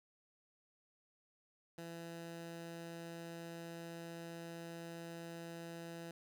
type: tone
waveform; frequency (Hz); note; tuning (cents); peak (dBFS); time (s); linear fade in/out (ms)
15% pulse; 167.8; E3; +31; -40; 1.78-6.11; 2
effects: none